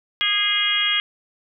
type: harmonic tone with a mistuned harmonic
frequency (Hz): 410.8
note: G#4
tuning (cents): -19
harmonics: 3 / 4 / 5 / 6 / 7 / 8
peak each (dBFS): -31 / -28 / -24 / -30 / -24 / -21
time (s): 0.21-1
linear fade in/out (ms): 0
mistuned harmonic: 5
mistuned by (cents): +36
effects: none